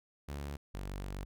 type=tone pair in turn; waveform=sawtooth; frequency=71.2 / 47.96 Hz; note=C#2 / G1; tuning=+47 / -37 cents; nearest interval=perfect fifth; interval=684 cents; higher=first; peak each=-35 / -35 dBFS; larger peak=neither; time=0.28-0.57 / 0.74-1.25 s; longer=second; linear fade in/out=10 ms; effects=none